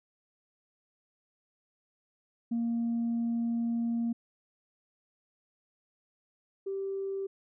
sine tone pair in turn, 233.1 / 390.2 Hz, A#3 / G4, 0 / -8 cents, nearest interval major sixth, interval 892 cents, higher second, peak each -26 / -31 dBFS, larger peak first, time 2.51-4.13 / 6.66-7.27 s, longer first, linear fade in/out 10 ms, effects tanh soft clip ceiling -25 dBFS

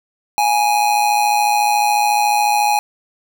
square tone with amplitude modulation, 830.6 Hz, G#5, in tune, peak -11 dBFS, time 0.38-2.79 s, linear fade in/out 0 ms, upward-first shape sine, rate 114 Hz, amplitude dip 55%, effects none

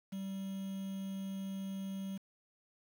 triangle tone with quantisation, 193.4 Hz, G3, 23 cents flat, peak -36 dBFS, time 0.12-2.18 s, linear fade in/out 10 ms, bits 9, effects none

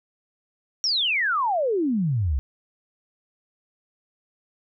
sine exponential sweep, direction down, 5720 to 61.74 Hz, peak -20 dBFS, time 0.84-2.39 s, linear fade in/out 0 ms, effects none

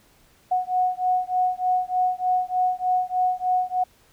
sine beating tone pair, 732 / 735.3 Hz, F#5 / F#5, -19 / -11 cents, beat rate 3.3 Hz, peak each -23 / -23 dBFS, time 0.51-3.84 s, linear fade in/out 10 ms, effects pink hiss -58 dBFS RMS until 4.12 s

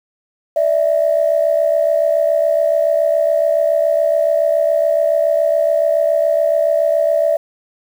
sine tone pair together, 587.3 / 654.4 Hz, D5 / E5, 0 / -13 cents, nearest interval major second, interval 187 cents, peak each -14 dBFS, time 0.56-7.37 s, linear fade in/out 5 ms, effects tanh soft clip ceiling -4 dBFS + 7-bit

